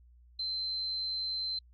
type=tone; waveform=sine; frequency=4095 Hz; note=C8; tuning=38 cents flat; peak=-32 dBFS; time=0.39-1.59 s; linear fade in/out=5 ms; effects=added 60 Hz sine -56 dBFS peak until 1.73 s + AAC 48 kbps